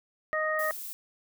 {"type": "harmonic tone", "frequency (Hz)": 622, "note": "D#5", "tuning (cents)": -1, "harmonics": [1, 2, 3], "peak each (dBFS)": [-30, -32, -30], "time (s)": [0.33, 0.71], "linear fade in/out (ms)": 0}
{"type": "noise", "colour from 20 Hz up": "violet", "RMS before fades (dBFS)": -39, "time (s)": [0.59, 0.93], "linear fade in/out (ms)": 0}
{"effects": []}